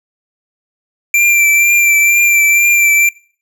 square tone with vibrato, 2358 Hz, D7, 6 cents sharp, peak -8 dBFS, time 1.14-3.09 s, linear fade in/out 2 ms, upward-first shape triangle, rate 2.1 Hz, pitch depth 28 cents each way, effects noise-tail reverb RT60 0.5 s tail -25 dB re dry

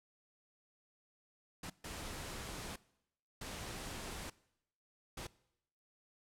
pink noise bursts at uneven times, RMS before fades -45 dBFS, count 4, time 1.63-1.7 / 1.84-2.76 / 3.41-4.3 / 5.17-5.27 s, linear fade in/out 5 ms, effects noise-tail reverb RT60 0.8 s tail -21 dB re dry + low-pass 11000 Hz 12 dB/octave

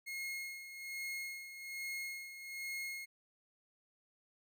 40% pulse tone with tremolo, 2155 Hz, C#7, 49 cents flat, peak -38 dBFS, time 0.06-3.06 s, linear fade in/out 20 ms, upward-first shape sine, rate 1.2 Hz, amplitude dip 65%, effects none

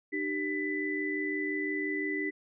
sine tone cluster, 302.1 / 387.9 / 1994 Hz, D4 / G4 / B6, +49 / -18 / +16 cents, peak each -34 / -36 / -33 dBFS, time 0.12-2.31 s, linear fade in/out 20 ms, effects none

